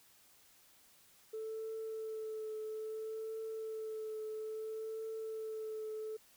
sine tone with vibrato, 438.5 Hz, A4, 6 cents flat, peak -38 dBFS, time 1.33-6.17 s, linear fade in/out 10 ms, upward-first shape triangle, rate 0.6 Hz, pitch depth 22 cents each way, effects tanh soft clip ceiling -36 dBFS + white hiss -65 dBFS RMS until 6.36 s

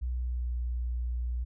sine tone with pitch glide, 61.74 to 60.36 Hz, B1 to B1, 0 to -39 cents, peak -29 dBFS, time 0.01-1.45 s, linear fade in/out 20 ms, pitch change -39 cents, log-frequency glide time 0.12-0.55 s, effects none

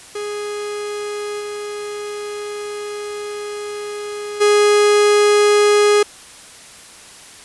45% pulse tone with level steps, 414.7 Hz, G#4, 3 cents flat, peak -23 / -25 / -10 dBFS, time 0.15-6.03 s, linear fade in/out 5 ms, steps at 1.39 / 4.4 s, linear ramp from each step 20 ms, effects white hiss -40 dBFS RMS until 7.44 s + resampled to 24000 Hz

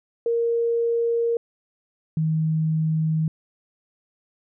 sine tone pair in turn, 466.2 / 158.2 Hz, A#4 / D#3, 0 / +29 cents, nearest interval octave + perfect fifth, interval 1871 cents, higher first, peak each -19 dBFS, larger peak neither, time 0.26-1.37 / 2.17-3.28 s, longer neither, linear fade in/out 2 ms, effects none

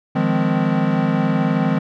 square chord, F minor seventh, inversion third, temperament equal with one note detuned, 155.56 / 174.61 / 207.7 / 257.7 Hz, Eb3 / F3 / Ab3 / C4, 0 / 0 / 0 / -26 cents, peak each -22 dBFS, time 0.15-1.79 s, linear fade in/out 10 ms, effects low-pass 2000 Hz 12 dB/octave

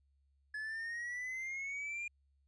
triangle exponential sweep, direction up, 1705 to 2422 Hz, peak -37 dBFS, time 0.54-2.08 s, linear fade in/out 5 ms, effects added 69 Hz sine -70 dBFS peak until 2.47 s + resampled to 22050 Hz

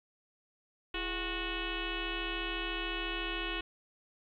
sine tone with frequency modulation, 1463 Hz, F#6, 20 cents flat, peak -33 dBFS, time 0.94-3.61 s, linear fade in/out 5 ms, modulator 375 Hz, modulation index 4.7, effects 12-bit

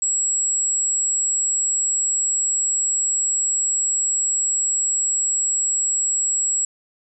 sine tone, 7720 Hz, B8, 40 cents flat, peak -18 dBFS, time 0.02-6.65 s, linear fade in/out 2 ms, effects none

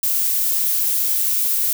violet noise, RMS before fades -19 dBFS, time 0.03-1.73 s, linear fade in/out 2 ms, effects none

